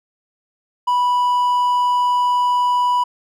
triangle tone, 984 Hz, B5, 7 cents flat, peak -12 dBFS, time 0.87-3.04 s, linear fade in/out 10 ms, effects none

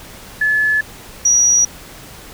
sine tone pair in turn, 1721 / 5789 Hz, A6 / F#8, -39 / -39 cents, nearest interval octave + major sixth, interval 2100 cents, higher second, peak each -12 / -9 dBFS, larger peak second, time 0.41-0.81 / 1.25-1.65 s, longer neither, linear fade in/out 5 ms, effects pink hiss -37 dBFS RMS until 2.33 s

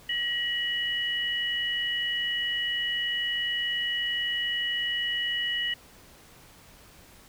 sine tone pair together, 1904.4 / 2936 Hz, A#6 / F#7, +37 / -14 cents, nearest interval perfect fifth, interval 749 cents, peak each -30 / -28 dBFS, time 0.09-5.74 s, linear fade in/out 5 ms, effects pink hiss -53 dBFS RMS until 7.28 s

